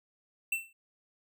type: tone with exponential decay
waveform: square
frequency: 2685 Hz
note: E7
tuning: 31 cents sharp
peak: -26 dBFS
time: 0.52-0.73 s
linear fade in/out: 5 ms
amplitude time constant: 44 ms
effects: none